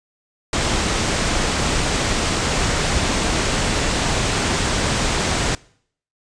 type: low-pass noise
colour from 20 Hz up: pink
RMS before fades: -20 dBFS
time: 0.53-5.55 s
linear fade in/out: 2 ms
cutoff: 8800 Hz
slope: 48 dB/octave
effects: noise-tail reverb RT60 0.6 s tail -23 dB re dry + resampled to 22050 Hz